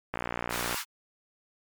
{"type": "click train", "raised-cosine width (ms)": 0.5, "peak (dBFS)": -15, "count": 37, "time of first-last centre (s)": [0.14, 0.744], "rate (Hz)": 59.6}
{"type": "high-pass noise", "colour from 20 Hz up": "pink", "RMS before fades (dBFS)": -34, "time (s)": [0.49, 0.85], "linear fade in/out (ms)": 50, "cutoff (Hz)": 880, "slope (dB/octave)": 96}
{"effects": ["MP3 96 kbps"]}